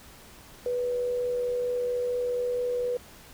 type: tone with amplitude modulation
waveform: sine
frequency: 491.1 Hz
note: B4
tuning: 10 cents flat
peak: -24 dBFS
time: 0.66-2.97 s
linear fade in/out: 2 ms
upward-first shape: sine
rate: 84.4 Hz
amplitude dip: 30%
effects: pink hiss -50 dBFS RMS until 3.33 s